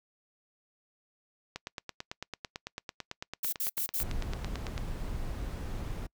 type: click train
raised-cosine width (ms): 0.2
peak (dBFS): -20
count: 30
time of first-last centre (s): 1.56-4.779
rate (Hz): 9.01
type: noise bursts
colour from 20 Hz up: violet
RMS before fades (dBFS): -32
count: 4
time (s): 3.43-4.033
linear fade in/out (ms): 5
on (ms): 96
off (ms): 73
type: noise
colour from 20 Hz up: brown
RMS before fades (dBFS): -36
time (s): 4-6.07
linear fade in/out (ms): 10
effects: noise-tail reverb RT60 0.1 s tail -26 dB re dry